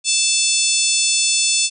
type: harmonic tone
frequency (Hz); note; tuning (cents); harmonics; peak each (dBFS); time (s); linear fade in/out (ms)
880; A5; 0; 3 / 4 / 5 / 6 / 7 / 8 / 9 / 10; -23 / -23 / -23 / -23 / -23 / -23 / -23 / -23; 0.04-1.7; 50
effects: none